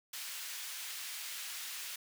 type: high-pass noise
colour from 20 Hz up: pink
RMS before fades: -43 dBFS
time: 0.13-1.96 s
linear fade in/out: 5 ms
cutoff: 2200 Hz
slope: 12 dB/octave
effects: none